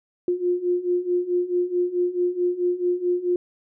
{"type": "beating tone pair", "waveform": "sine", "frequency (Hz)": [353, 357.6], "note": ["F4", "F4"], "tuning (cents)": [19, 41], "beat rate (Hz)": 4.6, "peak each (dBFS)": [-25, -22], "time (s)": [0.28, 3.36], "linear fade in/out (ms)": 2, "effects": []}